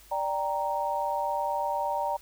sine chord, G minor, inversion second, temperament equal, 587.3 / 784 / 932.3 Hz, D5 / G5 / Bb5, 0 / 0 / 0 cents, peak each -32 / -32 / -29 dBFS, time 0.11-2.17 s, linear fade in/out 10 ms, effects added 50 Hz sine -56 dBFS peak until 2.21 s + white hiss -55 dBFS RMS until 2.21 s

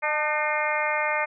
harmonic tone with a mistuned harmonic, 303 Hz, D#4, 46 cents flat, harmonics 2 / 3 / 4 / 5 / 6 / 7 / 8, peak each -29 / -29 / -31 / -33 / -32 / -28 / -33 dBFS, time 0.02-1.26 s, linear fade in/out 20 ms, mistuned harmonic 3, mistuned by -36 cents, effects none

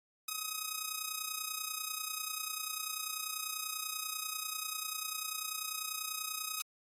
5% pulse tone with amplitude modulation, 1263 Hz, D#6, 26 cents sharp, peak -22 dBFS, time 0.28-6.62 s, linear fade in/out 5 ms, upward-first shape sine, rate 30.2 Hz, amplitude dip 65%, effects AAC 48 kbps

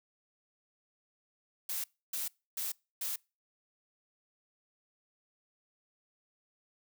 blue noise bursts, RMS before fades -36 dBFS, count 4, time 1.69-3.16 s, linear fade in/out 5 ms, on 150 ms, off 290 ms, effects noise-tail reverb RT60 0.3 s tail -26 dB re dry

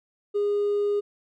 triangle tone with hard clipping, 410 Hz, G#4, 22 cents flat, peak -21 dBFS, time 0.34-1.01 s, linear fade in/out 20 ms, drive 2 dB, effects none

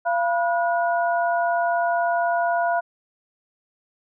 sine tone cluster, 688 / 976 / 1450 Hz, F5 / B5 / F#6, -26 / -21 / -35 cents, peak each -20 / -27 / -27 dBFS, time 0.05-2.81 s, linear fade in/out 20 ms, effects none

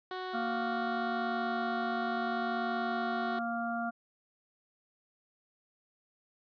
15% pulse tone, 370 Hz, F#4, in tune, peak -30 dBFS, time 0.11-3.39 s, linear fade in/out 2 ms
harmonic tone, 233.1 Hz, A#3, in tune, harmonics 1 / 3 / 5 / 6, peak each -36 / -35 / -44 / -38 dBFS, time 0.33-3.91 s, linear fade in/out 20 ms
effects resampled to 11025 Hz

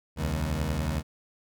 20% pulse beating tone pair, 68.2 / 79.2 Hz, C#2 / D#2, -28 / +31 cents, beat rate 11 Hz, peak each -26 / -24 dBFS, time 0.16-1.03 s, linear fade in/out 50 ms, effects none

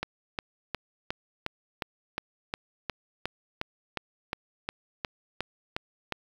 click train, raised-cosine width 0.3 ms, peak -14 dBFS, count 18, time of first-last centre 0.03-6.123 s, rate 2.79 Hz, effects 7-bit

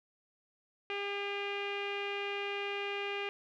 sawtooth tone with low-pass filter, 402.6 Hz, G4, 46 cents sharp, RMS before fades -37 dBFS, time 0.9-3.29 s, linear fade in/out 0 ms, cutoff 2600 Hz, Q 5.6, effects none

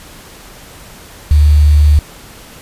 sine tone with quantisation, 74.3 Hz, D2, 21 cents sharp, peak -4 dBFS, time 1.31-1.99 s, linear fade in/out 0 ms, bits 5, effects pink hiss -36 dBFS RMS until 2.61 s + resampled to 32000 Hz

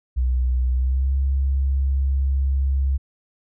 sine tone with pitch glide, 62.8 to 67.7 Hz, B1 to C#2, +30 to -40 cents, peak -17 dBFS, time 0.16-2.98 s, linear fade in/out 20 ms, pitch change +130 cents, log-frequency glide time 0.72-1.15 s, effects none

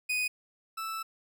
40% pulse tone pair in turn, 2489 / 1318.5 Hz, D#7 / E6, 0 / 0 cents, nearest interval major seventh, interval 1100 cents, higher first, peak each -27 / -33 dBFS, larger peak first, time 0.09-0.28 / 0.77-1.03 s, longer second, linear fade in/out 10 ms, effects none

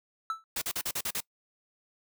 triangle tone with exponential decay, 1318.5 Hz, E6, in tune, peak -24 dBFS, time 0.3-0.44 s, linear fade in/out 1 ms, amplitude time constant 30 ms
white noise bursts, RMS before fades -32 dBFS, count 7, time 0.56-1.205 s, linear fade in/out 5 ms, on 57 ms, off 41 ms
effects noise-tail reverb RT60 0.1 s tail -23 dB re dry

